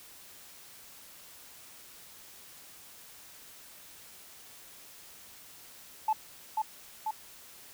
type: tone with echo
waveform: sine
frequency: 870 Hz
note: A5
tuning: 20 cents flat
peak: -23 dBFS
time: 6.08-6.13 s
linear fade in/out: 5 ms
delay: 490 ms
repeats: 2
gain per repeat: -3 dB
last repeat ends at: 7.11 s
effects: tanh soft clip ceiling -19 dBFS + white hiss -52 dBFS RMS until 7.73 s